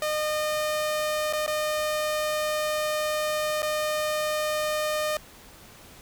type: tone with dropouts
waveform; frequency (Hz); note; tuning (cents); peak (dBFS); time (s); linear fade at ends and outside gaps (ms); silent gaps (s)
sawtooth; 610; D#5; -34; -21; 0.02-5.17; 2; 1.327-1.333 / 1.464-1.477 / 3.621-3.628
effects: pink hiss -49 dBFS RMS until 6.01 s